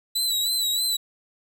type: tone with vibrato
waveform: sawtooth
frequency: 3951 Hz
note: B7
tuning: in tune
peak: -19 dBFS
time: 0.15-0.97 s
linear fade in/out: 10 ms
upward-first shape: sine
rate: 3.2 Hz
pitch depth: 58 cents each way
effects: none